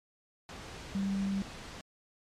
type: tone in noise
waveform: sine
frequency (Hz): 196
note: G3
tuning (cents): 0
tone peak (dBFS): -29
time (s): 0.95-1.42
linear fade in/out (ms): 0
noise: pink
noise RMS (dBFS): -45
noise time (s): 0.49-1.81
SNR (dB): +13
effects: low-pass 6000 Hz 12 dB/octave + MP3 64 kbps